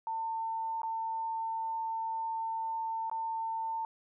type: tone with dropouts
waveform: sine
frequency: 899 Hz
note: A5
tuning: 37 cents sharp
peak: -32 dBFS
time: 0.07-3.85 s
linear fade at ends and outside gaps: 1 ms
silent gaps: 0.818-0.832 / 3.098-3.114 s
effects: none